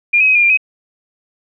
sine tone with pitch steps, 2408 / 2544 / 2530 / 2416 / 2386 / 2531 Hz, D7 / D#7 / D#7 / D7 / D7 / D#7, +43 / +38 / +28 / +48 / +27 / +29 cents, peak -8 dBFS, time 0.13-0.574 s, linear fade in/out 10 ms, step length 74 ms, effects none

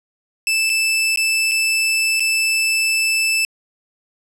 sawtooth tone with dropouts, 2637 Hz, E7, in tune, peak -12 dBFS, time 0.47-3.45 s, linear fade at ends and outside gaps 1 ms, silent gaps 0.695-0.699 / 1.16-1.173 / 1.513-1.517 / 2.197-2.204 s, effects low-pass 12000 Hz 12 dB/octave

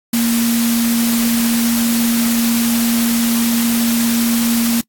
sine tone in noise, 233.1 Hz, A#3, in tune, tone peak -13 dBFS, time 0.13-4.81 s, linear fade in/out 5 ms, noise white, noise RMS -21 dBFS, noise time 0.13-4.81 s, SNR +5 dB, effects noise-tail reverb RT60 0.1 s tail -26 dB re dry + AAC 64 kbps

